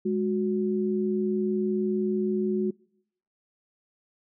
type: tone pair together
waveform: sine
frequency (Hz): 207.7 / 367.1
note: G#3 / F#4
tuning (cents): 0 / -14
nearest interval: minor seventh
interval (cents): 986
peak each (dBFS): -26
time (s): 0.05-2.71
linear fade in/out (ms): 10
effects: noise-tail reverb RT60 0.8 s tail -26 dB re dry